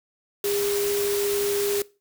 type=tone in noise; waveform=sine; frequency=406.1 Hz; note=G#4; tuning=39 cents flat; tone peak=-23 dBFS; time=0.44-1.82 s; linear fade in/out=2 ms; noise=white; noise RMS=-30 dBFS; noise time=0.44-1.82 s; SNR=+4 dB; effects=noise-tail reverb RT60 0.3 s tail -21 dB re dry